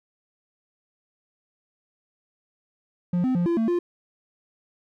triangle tone with pitch steps, 176.7 / 257.1 / 174.7 / 340.3 / 225.2 / 349.6 Hz, F3 / C4 / F3 / F4 / A3 / F4, +21 / -30 / +1 / -45 / +40 / +2 cents, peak -18 dBFS, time 3.13-3.79 s, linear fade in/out 5 ms, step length 110 ms, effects none

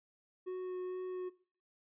triangle tone with vibrato, 367.3 Hz, F#4, 13 cents flat, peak -35 dBFS, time 0.46-1.3 s, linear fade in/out 20 ms, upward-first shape sine, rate 2.2 Hz, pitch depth 9 cents each way, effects noise-tail reverb RT60 0.4 s tail -18 dB re dry + resampled to 8000 Hz

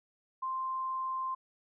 sine tone, 1046.5 Hz, C6, in tune, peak -32 dBFS, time 0.42-1.35 s, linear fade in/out 10 ms, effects none

